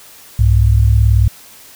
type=tone pair together; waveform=sine; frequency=65.27 / 103.83 Hz; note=C2 / G#2; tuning=-4 / 0 cents; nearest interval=minor sixth; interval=804 cents; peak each=-10 dBFS; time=0.39-1.28 s; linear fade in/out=5 ms; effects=white hiss -40 dBFS RMS until 1.75 s